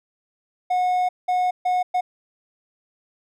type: tone bursts at uneven times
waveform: triangle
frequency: 728 Hz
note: F#5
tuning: 28 cents flat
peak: -16 dBFS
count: 4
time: 0.7-1.09 / 1.28-1.51 / 1.65-1.83 / 1.94-2.01 s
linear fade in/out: 10 ms
effects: none

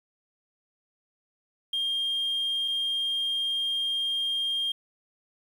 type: tone pair in turn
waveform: sine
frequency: 3211 / 3211 Hz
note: G7 / G7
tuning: +41 / +41 cents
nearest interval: unison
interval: 0 cents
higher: neither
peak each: -24 dBFS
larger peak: neither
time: 1.73-2.68 / 2.68-4.72 s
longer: second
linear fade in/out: 5 ms
effects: tanh soft clip ceiling -22 dBFS + 9-bit

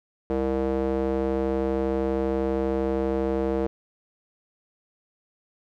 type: tone with band-pass filter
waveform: square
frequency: 66.3 Hz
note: C2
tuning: 23 cents sharp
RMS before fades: -25 dBFS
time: 0.3-3.67 s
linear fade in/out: 0 ms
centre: 440 Hz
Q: 2.2
effects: none

